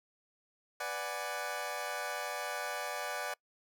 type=chord; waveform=20% pulse; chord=G# half-diminished seventh; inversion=first; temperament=equal; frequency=493.9 / 587.3 / 740 / 830.6 Hz; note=B4 / D5 / F#5 / G#5; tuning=0 / 0 / 0 / 0 cents; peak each=-40 / -35 / -36 / -38 dBFS; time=0.8-3.34 s; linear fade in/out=5 ms; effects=noise-tail reverb RT60 0.1 s tail -24 dB re dry